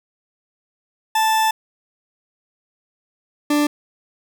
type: tone pair in turn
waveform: 40% pulse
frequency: 880 / 294.6 Hz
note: A5 / D4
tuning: 0 / +6 cents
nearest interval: octave + perfect fifth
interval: 1894 cents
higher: first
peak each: -14 dBFS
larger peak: neither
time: 1.15-1.51 / 3.5-3.67 s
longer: first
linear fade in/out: 5 ms
effects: none